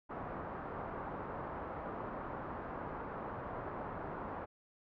white low-pass noise, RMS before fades -43 dBFS, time 0.09-4.46 s, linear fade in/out 20 ms, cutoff 1200 Hz, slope 24 dB/octave, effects none

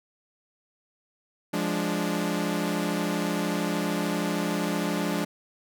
sawtooth chord, D diminished, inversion first, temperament equal, 174.61 / 207.7 / 293.7 Hz, F3 / Ab3 / D4, 0 / 0 / 0 cents, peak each -26 dBFS, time 1.53-5.25 s, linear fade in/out 10 ms, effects none

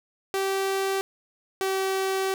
sawtooth tone pair in turn, 387.8 / 383.6 Hz, G4 / G4, -19 / -37 cents, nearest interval unison, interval 18 cents, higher first, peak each -20 dBFS, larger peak neither, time 0.34-1.01 / 1.61-2.34 s, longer second, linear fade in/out 0 ms, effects none

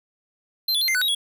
square tone with pitch steps, 4125 / 3447 / 4170 / 2090 / 1493 / 3812 / 3342 Hz, C8 / A7 / C8 / C7 / F#6 / A#7 / G#7, -25 / -36 / -7 / -2 / +15 / +38 / +10 cents, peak -20 dBFS, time 0.68-1.149 s, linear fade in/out 5 ms, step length 67 ms, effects none

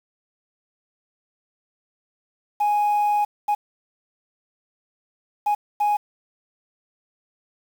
sine tone bursts at uneven times, 830.6 Hz, G#5, in tune, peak -15 dBFS, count 4, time 2.6-3.25 / 3.48-3.55 / 5.46-5.55 / 5.8-5.97 s, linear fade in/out 10 ms, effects tanh soft clip ceiling -16 dBFS + 7-bit

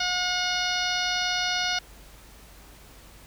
harmonic tone, 723 Hz, F#5, 40 cents flat, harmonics 1 / 2 / 3 / 4 / 5 / 6 / 7 / 8, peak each -32 / -30 / -33 / -32 / -33 / -33 / -33 / -36 dBFS, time 0-1.79 s, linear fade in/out 5 ms, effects added 50 Hz sine -51 dBFS peak until 3.26 s + pink hiss -51 dBFS RMS until 3.26 s

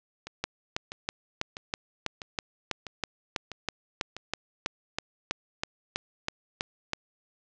two click trains, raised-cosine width 0.2 ms, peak -21 / -11 dBFS, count 7 / 21, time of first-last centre 0.27-4.166 / 0.44-6.934 s, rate 1.54 / 3.08 Hz, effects low-pass 7000 Hz 12 dB/octave

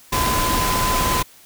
sine tone in noise, 1015 Hz, B5, 47 cents sharp, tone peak -21 dBFS, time 0.12-1.23 s, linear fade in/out 10 ms, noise pink, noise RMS -21 dBFS, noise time 0.12-1.23 s, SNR -3 dB, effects white hiss -48 dBFS RMS until 1.45 s

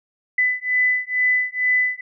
sine beating tone pair, 2000 / 2002.2 Hz, B6 / B6, +21 / +23 cents, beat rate 2.2 Hz, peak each -20 dBFS, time 0.38-2.01 s, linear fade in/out 5 ms, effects none

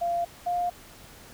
sine tone pair in turn, 690 / 706.5 Hz, F5 / F5, -21 / +20 cents, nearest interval unison, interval 41 cents, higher second, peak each -24 dBFS, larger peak neither, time 0.01-0.25 / 0.46-0.7 s, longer neither, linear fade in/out 10 ms, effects pink hiss -49 dBFS RMS until 1.33 s

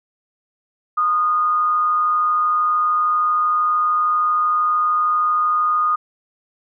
sine tone with amplitude modulation, 1231 Hz, D#6, 19 cents flat, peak -13 dBFS, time 0.97-5.96 s, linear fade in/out 10 ms, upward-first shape sine, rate 173 Hz, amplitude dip 35%, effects none

